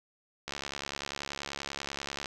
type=click train; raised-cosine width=0.2 ms; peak=-18 dBFS; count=126; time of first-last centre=0.48-2.258 s; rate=70.3 Hz; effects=none